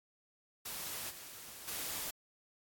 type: noise with level steps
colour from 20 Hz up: white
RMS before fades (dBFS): -42 / -50 / -40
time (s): 0.65-2.11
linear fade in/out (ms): 10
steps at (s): 1.09 / 1.67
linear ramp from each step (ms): 20
effects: AAC 64 kbps